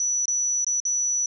sine tone with dropouts, 5920 Hz, F#8, in tune, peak -21 dBFS, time 0-1.26 s, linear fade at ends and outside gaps 2 ms, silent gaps 0.256-0.28 / 0.646-0.666 / 0.802-0.852 s, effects none

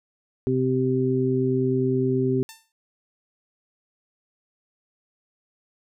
harmonic tone, 129.5 Hz, C3, 17 cents flat, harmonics 1 / 2 / 3, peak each -25 / -24 / -23 dBFS, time 0.47-2.43 s, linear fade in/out 0 ms
5% pulse tone with exponential decay, 894 Hz, A5, 27 cents sharp, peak -26 dBFS, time 2.49-2.72 s, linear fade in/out 1 ms, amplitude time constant 50 ms
effects none

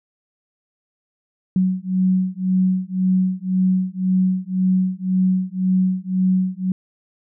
sine beating tone pair, 185 / 186.9 Hz, F#3 / F#3, 0 / +18 cents, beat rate 1.9 Hz, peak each -19 dBFS, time 1.56-6.72 s, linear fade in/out 2 ms, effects none

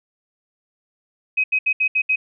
sine tone bursts at uneven times, 2530 Hz, D#7, 28 cents sharp, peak -15 dBFS, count 6, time 1.37-1.44 / 1.52-1.59 / 1.66-1.73 / 1.8-1.88 / 1.95-2.02 / 2.09-2.16 s, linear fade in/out 10 ms, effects none

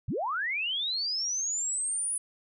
sine linear sweep, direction up, 69.3 to 9980 Hz, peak -28 dBFS, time 0.08-2.18 s, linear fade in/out 5 ms, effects none

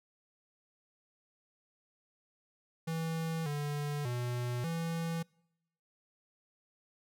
square tone with pitch steps, 163.1 / 146.2 / 122.2 / 165.9 Hz, E3 / D3 / B2 / E3, -18 / -7 / -18 / +11 cents, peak -34 dBFS, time 2.87-5.23 s, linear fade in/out 10 ms, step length 590 ms, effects noise-tail reverb RT60 0.8 s tail -26 dB re dry

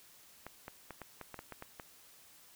clicks, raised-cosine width 0.5 ms, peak -29 dBFS, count 10, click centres 0.466 / 0.681 / 0.907 / 1.017 / 1.213 / 1.343 / 1.391 / 1.523 / 1.624 / 1.798 s, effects white hiss -60 dBFS RMS until 2.55 s

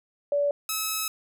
sine / 5% pulse tone pair in turn, 575 / 1290.8 Hz, D5 / E6, -37 / -37 cents, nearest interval octave + major second, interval 1400 cents, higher second, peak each -21 / -15 dBFS, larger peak second, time 0.32-0.51 / 0.69-1.08 s, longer second, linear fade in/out 2 ms, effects none

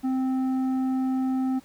sine tone with tanh clipping, 260.9 Hz, C4, 5 cents flat, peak -24 dBFS, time 0.03-1.6 s, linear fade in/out 20 ms, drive 8 dB, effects pink hiss -56 dBFS RMS until 1.64 s

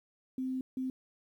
sine tone bursts at uneven times, 259.4 Hz, C4, 15 cents flat, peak -32 dBFS, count 2, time 0.38-0.61 / 0.77-0.9 s, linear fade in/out 2 ms, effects 11-bit

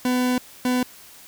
40% pulse tone bursts at uneven times, 250.4 Hz, B3, 24 cents sharp, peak -18 dBFS, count 2, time 0.05-0.38 / 0.65-0.83 s, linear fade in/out 2 ms, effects white hiss -46 dBFS RMS until 1.27 s

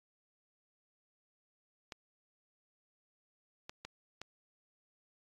clicks, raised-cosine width 0.2 ms, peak -26 dBFS, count 4, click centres 1.922 / 3.695 / 3.85 / 4.216 s, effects AAC 32 kbps

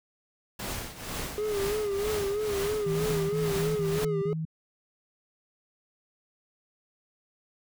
pink noise with tremolo, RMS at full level -33 dBFS, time 0.59-4.05 s, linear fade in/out 5 ms, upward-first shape triangle, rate 2.1 Hz, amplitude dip 80%
triangle tone with vibrato, 411.4 Hz, G#4, 16 cents flat, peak -25 dBFS, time 1.38-4.33 s, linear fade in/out 0 ms, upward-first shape sine, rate 3.1 Hz, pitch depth 74 cents each way
sine tone bursts, 159.6 Hz, D#3, 44 cents sharp, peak -29 dBFS, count 7, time 2.86-4.452 s, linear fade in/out 5 ms, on 200 ms, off 32 ms
effects none

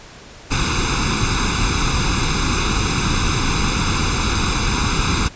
pink noise with comb filter, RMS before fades -18 dBFS, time 0.5-5.29 s, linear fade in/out 20 ms, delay 0.8 ms, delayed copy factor +0.9, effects pink hiss -40 dBFS RMS until 5.35 s + resampled to 16000 Hz

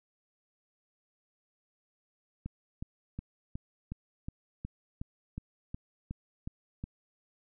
click train, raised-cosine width 5 ms, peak -25 dBFS, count 13, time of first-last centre 2.46-6.84 s, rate 2.74 Hz, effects none

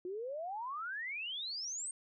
sine exponential sweep, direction up, 349.2 to 8690 Hz, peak -38 dBFS, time 0.05-1.91 s, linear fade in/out 2 ms, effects none

